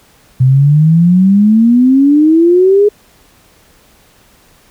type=exponential sweep; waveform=sine; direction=up; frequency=126.2 to 420.4 Hz; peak=-4 dBFS; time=0.4-2.89 s; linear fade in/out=10 ms; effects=pink hiss -47 dBFS RMS until 4.7 s